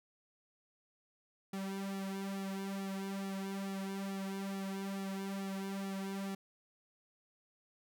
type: tone with flanger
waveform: sawtooth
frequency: 194.8 Hz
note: G3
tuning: 11 cents flat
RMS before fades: -40 dBFS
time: 1.53-6.35 s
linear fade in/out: 5 ms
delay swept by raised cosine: 1.9 to 3.6 ms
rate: 2.3 Hz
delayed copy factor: -1
effects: none